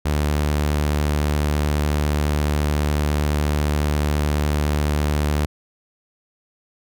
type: tone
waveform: sawtooth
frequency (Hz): 74.2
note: D2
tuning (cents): +18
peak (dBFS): -14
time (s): 0.05-5.46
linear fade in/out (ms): 10
effects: none